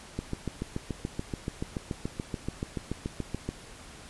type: click train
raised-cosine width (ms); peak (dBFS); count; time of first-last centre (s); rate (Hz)
3; -18; 24; 0.19-3.49; 6.97
effects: pink hiss -48 dBFS RMS until 4.09 s + resampled to 24000 Hz